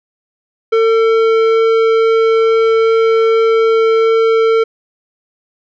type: tone with tanh clipping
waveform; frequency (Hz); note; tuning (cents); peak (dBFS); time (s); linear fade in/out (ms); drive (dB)
triangle; 449.8; A4; +38; -10; 0.72-4.64; 10; 17
effects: none